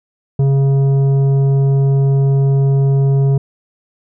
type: tone with tanh clipping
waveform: triangle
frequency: 137.3 Hz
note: C#3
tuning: 16 cents flat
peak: -11 dBFS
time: 0.39-3.38 s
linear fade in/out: 5 ms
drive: 13 dB
effects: none